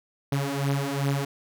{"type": "beating tone pair", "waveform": "sawtooth", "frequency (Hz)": [138.1, 140.7], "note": ["C#3", "C#3"], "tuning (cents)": [-6, 26], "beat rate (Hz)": 2.6, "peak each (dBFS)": [-24, -23], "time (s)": [0.32, 1.25], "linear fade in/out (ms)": 5, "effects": []}